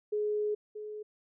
sine tone pair in turn, 420.4 / 424.1 Hz, G#4 / G#4, +21 / +36 cents, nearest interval unison, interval 15 cents, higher second, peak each -28 / -38 dBFS, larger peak first, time 0.12-0.55 / 0.75-1.03 s, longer first, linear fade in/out 10 ms, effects none

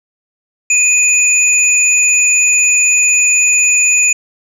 sine tone pair together, 2489 / 6971 Hz, D#7 / A8, 0 / -17 cents, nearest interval octave + tritone, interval 1783 cents, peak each -10 dBFS, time 0.7-4.13 s, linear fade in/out 5 ms, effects tanh soft clip ceiling 0 dBFS

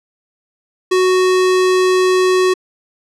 square tone, 370 Hz, F#4, in tune, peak -11 dBFS, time 0.91-2.54 s, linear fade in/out 10 ms, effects low-pass 8000 Hz 12 dB/octave

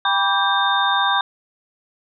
sine tone cluster, 794 / 980 / 1158 / 1582 / 3644 Hz, G5 / B5 / D6 / G6 / A#7, +22 / -14 / -25 / +15 / -40 cents, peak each -22 dBFS, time 0.05-1.21 s, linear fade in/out 2 ms, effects none

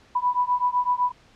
sine beating tone pair, 984 / 991.9 Hz, B5 / B5, -7 / +7 cents, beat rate 7.9 Hz, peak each -23 dBFS, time 0.15-1.12 s, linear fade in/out 10 ms, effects pink hiss -55 dBFS RMS until 1.35 s + low-pass 5000 Hz 12 dB/octave

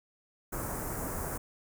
pink band-stop noise, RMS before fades -36 dBFS, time 0.52-1.38 s, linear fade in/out 10 ms, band 1600 to 7400 Hz, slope 24 dB/octave, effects none

